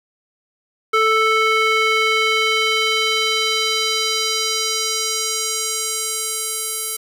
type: tone with band-pass filter sweep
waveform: square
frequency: 440 Hz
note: A4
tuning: in tune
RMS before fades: -19 dBFS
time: 0.93-6.97 s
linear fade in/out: 10 ms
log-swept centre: 1600 to 11000 Hz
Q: 1.5
effects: 7-bit